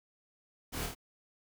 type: noise with echo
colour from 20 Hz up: pink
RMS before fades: -40 dBFS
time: 0.72-0.87 s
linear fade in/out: 20 ms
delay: 27 ms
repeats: 3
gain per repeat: -2 dB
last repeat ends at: 0.951 s
effects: none

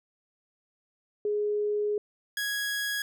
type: tone pair in turn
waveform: sine / sawtooth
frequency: 416.9 / 1661.4 Hz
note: G#4 / G#6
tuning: +7 / 0 cents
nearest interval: 2 octaves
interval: 2393 cents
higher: second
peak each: -25 dBFS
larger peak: neither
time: 1.25-1.98 / 2.37-3.02 s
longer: first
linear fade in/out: 2 ms
effects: none

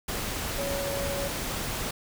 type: tone in noise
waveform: sine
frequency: 559 Hz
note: C#5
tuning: 14 cents sharp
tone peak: -31 dBFS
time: 0.58-1.28 s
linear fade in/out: 5 ms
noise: pink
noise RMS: -32 dBFS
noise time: 0.08-1.91 s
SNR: -2 dB
effects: none

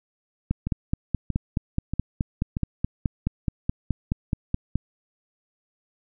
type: two click trains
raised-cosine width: 5 ms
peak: -10 / -14 dBFS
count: 21 / 4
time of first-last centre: 0.51-4.756 / 0.67-2.569 s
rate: 4.71 / 1.58 Hz
effects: none

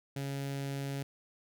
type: tone with notch filter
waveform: sawtooth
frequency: 138.59 Hz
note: C#3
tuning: in tune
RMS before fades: -37 dBFS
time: 0.16-1.03 s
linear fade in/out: 5 ms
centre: 1100 Hz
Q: 1.7
effects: none

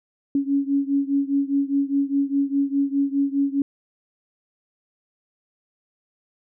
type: beating tone pair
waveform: sine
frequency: 277.2 / 282.1 Hz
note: C#4 / C#4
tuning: 0 / +30 cents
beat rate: 4.9 Hz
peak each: -21 / -23 dBFS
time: 0.35-3.62 s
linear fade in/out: 2 ms
effects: none

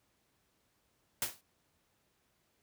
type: noise with exponential decay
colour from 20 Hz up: white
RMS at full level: -30 dBFS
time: 1.22-1.41 s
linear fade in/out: 1 ms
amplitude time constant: 40 ms
effects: pink hiss -75 dBFS RMS until 2.62 s + high-pass 60 Hz 12 dB/octave

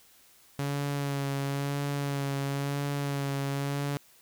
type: tone with vibrato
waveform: sawtooth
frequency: 140.6 Hz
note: C#3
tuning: 25 cents sharp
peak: -25 dBFS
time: 0.59-3.97 s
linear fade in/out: 0 ms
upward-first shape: sine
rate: 0.98 Hz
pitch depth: 23 cents each way
effects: white hiss -59 dBFS RMS until 4.21 s

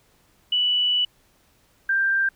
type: tone pair in turn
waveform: sine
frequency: 2960 / 1581.2 Hz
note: F#7 / G6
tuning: 0 / +15 cents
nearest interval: major seventh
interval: 1085 cents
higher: first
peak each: -18 dBFS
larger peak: neither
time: 0.52-1.05 / 1.89-2.29 s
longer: first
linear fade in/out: 5 ms
effects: pink hiss -61 dBFS RMS until 2.35 s

